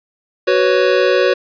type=chord; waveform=square; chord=F# suspended fourth; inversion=none; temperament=equal with one note detuned; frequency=372.6 / 493.9 / 554.4 Hz; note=F#4 / B4 / C#5; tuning=+12 / 0 / 0 cents; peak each=-16 dBFS; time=0.47-1.34 s; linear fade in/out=10 ms; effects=resampled to 11025 Hz + 7-bit